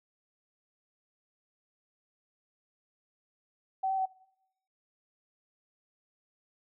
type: tone with pitch steps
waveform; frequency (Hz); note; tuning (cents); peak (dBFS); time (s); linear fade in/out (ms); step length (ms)
sine; 764 / 769 / 758; G5 / G5 / F#5; -45 / -33 / +42; -27; 3.83-4.058; 10; 76
effects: noise-tail reverb RT60 0.8 s tail -21 dB re dry